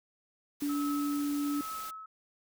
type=noise; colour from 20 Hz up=white; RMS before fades=-45 dBFS; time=0.6-1.91 s; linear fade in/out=10 ms
type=tone; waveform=sine; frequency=288.9 Hz; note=D4; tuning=28 cents flat; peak=-29 dBFS; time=0.62-1.61 s; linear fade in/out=2 ms
type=tone with tremolo; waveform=sine; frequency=1294 Hz; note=E6; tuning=32 cents flat; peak=-36 dBFS; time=0.69-2.06 s; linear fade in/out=5 ms; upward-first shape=triangle; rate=1.2 Hz; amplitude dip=80%
effects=none